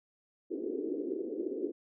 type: band-pass noise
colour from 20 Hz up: pink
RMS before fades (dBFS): -36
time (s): 0.5-1.72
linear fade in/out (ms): 20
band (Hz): 290 to 430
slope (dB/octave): 48
effects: none